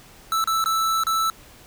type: tone with dropouts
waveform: square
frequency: 1318.5 Hz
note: E6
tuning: in tune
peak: -20 dBFS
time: 0.32-1.3 s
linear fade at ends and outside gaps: 1 ms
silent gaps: 0.441-0.474 / 0.641-0.659 / 1.036-1.068 s
effects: pink hiss -48 dBFS RMS until 1.66 s